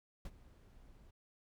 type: noise with ADSR envelope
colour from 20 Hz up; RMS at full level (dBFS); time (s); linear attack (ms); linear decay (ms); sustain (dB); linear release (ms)
brown; -41; 0.25-1.11; 4; 46; -19; 8
effects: none